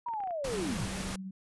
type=linear sweep; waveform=sine; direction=down; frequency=978 to 82.41 Hz; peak=-32 dBFS; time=0.06-0.86 s; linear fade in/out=5 ms
type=clicks; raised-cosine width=0.5 ms; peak=-35 dBFS; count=11; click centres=0.086 / 0.137 / 0.204 / 0.237 / 0.274 / 0.308 / 0.545 / 0.648 / 0.688 / 0.719 / 0.796 s
type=noise; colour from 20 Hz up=pink; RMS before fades=-38 dBFS; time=0.44-1.16 s; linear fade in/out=5 ms
type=tone with tremolo; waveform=sine; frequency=190 Hz; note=F#3; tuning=46 cents sharp; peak=-36 dBFS; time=0.52-1.31 s; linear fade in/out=5 ms; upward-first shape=triangle; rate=15 Hz; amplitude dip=40%
effects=resampled to 24000 Hz